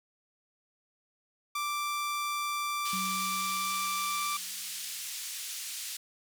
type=tone; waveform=sawtooth; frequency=1174.7 Hz; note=D6; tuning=in tune; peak=-27 dBFS; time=1.55-4.37 s; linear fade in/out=5 ms
type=band-pass noise; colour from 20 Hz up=white; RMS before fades=-39 dBFS; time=2.85-5.97 s; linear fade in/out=5 ms; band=2700 to 10000 Hz; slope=12 dB/octave
type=tone with exponential decay; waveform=sine; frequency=188.6 Hz; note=F#3; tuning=33 cents sharp; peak=-36 dBFS; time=2.93-5.1 s; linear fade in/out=2 ms; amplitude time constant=470 ms
effects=none